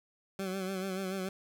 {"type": "tone with vibrato", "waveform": "20% pulse", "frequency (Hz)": 190, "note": "F#3", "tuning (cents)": 46, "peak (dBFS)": -29, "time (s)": [0.39, 1.29], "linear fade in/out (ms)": 2, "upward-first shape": "sine", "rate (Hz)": 6.9, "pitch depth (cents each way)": 51, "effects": []}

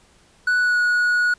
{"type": "tone with pitch glide", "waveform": "triangle", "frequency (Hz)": [1480, 1457.9], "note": ["F#6", "F#6"], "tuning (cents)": [0, -26], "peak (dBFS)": -14, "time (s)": [0.47, 1.34], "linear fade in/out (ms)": 5, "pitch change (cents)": -26, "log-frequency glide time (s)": [0.59, 0.8], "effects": ["pink hiss -55 dBFS RMS until 1.38 s", "resampled to 22050 Hz"]}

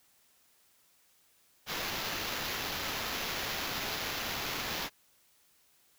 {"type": "noise with sample-and-hold", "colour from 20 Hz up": "blue", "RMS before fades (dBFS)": -36, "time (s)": [1.66, 4.9], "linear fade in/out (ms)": 50, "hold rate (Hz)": 8820, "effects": ["white hiss -67 dBFS RMS until 5.98 s"]}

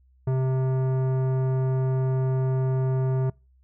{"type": "tone with tanh clipping", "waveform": "sine", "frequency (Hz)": 130.81, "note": "C3", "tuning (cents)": 0, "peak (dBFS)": -23, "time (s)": [0.27, 3.3], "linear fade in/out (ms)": 5, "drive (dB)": 15, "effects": ["noise-tail reverb RT60 0.3 s tail -26 dB re dry", "added 64 Hz sine -56 dBFS peak until 3.63 s"]}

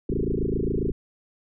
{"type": "tone with frequency modulation", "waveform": "sine", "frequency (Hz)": 209.9, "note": "G#3", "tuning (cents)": 19, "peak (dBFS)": -22, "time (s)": [0.09, 0.92], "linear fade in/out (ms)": 5, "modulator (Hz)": 27.4, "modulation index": 7.9, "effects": []}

